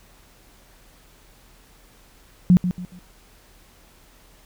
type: tone with echo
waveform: sine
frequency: 179.8 Hz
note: F#3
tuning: 49 cents flat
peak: -9 dBFS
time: 2.5-2.57 s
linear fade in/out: 0 ms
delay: 140 ms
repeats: 3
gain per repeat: -10 dB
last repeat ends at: 2.99 s
effects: added 40 Hz sine -54 dBFS peak until 4.45 s + pink hiss -54 dBFS RMS until 4.45 s